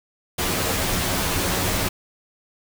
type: noise with comb filter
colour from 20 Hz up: pink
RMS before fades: -23 dBFS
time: 0.38-1.89 s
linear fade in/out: 10 ms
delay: 11 ms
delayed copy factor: +0.55
effects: none